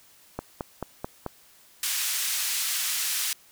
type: click train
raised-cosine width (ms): 1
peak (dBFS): -16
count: 5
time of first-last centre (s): 0.39-1.263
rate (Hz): 4.58
type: band-pass noise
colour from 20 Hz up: white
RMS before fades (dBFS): -28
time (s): 1.83-3.33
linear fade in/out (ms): 2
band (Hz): 1800 to 13000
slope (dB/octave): 12
effects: white hiss -56 dBFS RMS until 3.51 s